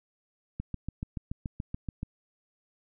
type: click train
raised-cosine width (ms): 5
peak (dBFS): -21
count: 11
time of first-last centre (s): 0.6-2.031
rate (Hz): 6.99
effects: none